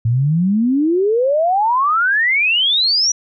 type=exponential sweep; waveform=sine; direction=up; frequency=110 to 5920 Hz; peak=-12 dBFS; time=0.05-3.12 s; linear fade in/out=5 ms; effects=none